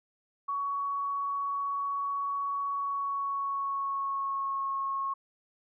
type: tone with pitch glide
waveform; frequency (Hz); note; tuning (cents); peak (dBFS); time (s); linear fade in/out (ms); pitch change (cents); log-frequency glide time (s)
sine; 1121 to 1091.6; C#6 to C#6; +19 to -27; -29; 0.48-5.14; 10; -46; 2.73-4.7
effects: none